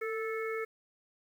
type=harmonic tone with a mistuned harmonic; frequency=437.8 Hz; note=A4; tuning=9 cents flat; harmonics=1 / 3 / 4 / 5; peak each=-34 / -41 / -44 / -41 dBFS; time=0.01-0.65 s; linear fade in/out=10 ms; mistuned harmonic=1; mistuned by=+36 cents; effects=10-bit